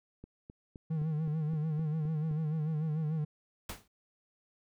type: click train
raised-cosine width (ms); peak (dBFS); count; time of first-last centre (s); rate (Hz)
3; -34; 9; 0.24-2.313; 3.86
type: tone with vibrato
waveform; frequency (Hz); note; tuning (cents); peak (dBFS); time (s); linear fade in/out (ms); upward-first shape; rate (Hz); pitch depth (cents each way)
triangle; 155.56; D#3; 0; -28; 0.9-3.25; 10; sine; 6.8; 68
type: noise with exponential decay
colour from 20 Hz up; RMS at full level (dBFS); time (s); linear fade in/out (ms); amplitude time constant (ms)
pink; -36; 3.69-3.88; 5; 40
effects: none